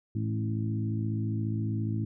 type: harmonic tone with a mistuned harmonic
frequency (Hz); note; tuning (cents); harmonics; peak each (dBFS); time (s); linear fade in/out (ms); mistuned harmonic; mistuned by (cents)
54.6; A1; -13; 2 / 3 / 4 / 5 / 6; -29 / -40 / -35 / -39 / -39; 0.15-2.05; 5; 4; -18
effects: none